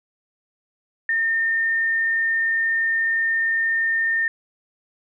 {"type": "tone", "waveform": "sine", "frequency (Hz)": 1817, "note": "A#6", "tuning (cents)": -45, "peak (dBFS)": -18, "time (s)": [1.09, 4.28], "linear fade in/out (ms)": 2, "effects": []}